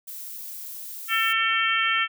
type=noise; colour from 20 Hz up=violet; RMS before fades=-37 dBFS; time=0.07-1.33 s; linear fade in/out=10 ms
type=harmonic tone; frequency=448.9 Hz; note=A4; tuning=35 cents sharp; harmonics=3 / 4 / 5 / 6 / 7; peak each=-25 / -26 / -27 / -28 / -28 dBFS; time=1.08-2.08 s; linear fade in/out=50 ms
effects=none